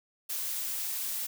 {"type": "noise", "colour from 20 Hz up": "blue", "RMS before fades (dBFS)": -34, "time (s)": [0.29, 1.27], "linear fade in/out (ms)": 10, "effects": []}